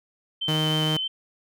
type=tone with vibrato; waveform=sine; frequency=3082 Hz; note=G7; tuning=30 cents flat; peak=-25 dBFS; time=0.41-1.08 s; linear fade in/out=10 ms; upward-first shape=square; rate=6.4 Hz; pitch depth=12 cents each way
type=tone; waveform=sawtooth; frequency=155.56 Hz; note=D#3; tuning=in tune; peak=-19 dBFS; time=0.48-0.97 s; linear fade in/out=5 ms
effects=none